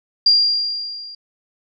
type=tone with level ramp; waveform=sine; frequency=4782 Hz; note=D8; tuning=30 cents sharp; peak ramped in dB=-8 to -33 dBFS; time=0.26-1.15 s; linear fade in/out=5 ms; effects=none